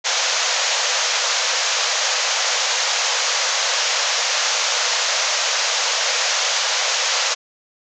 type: band-pass noise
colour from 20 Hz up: white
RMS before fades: -20 dBFS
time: 0.04-7.35 s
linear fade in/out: 20 ms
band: 470 to 7000 Hz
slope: 96 dB/octave
effects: none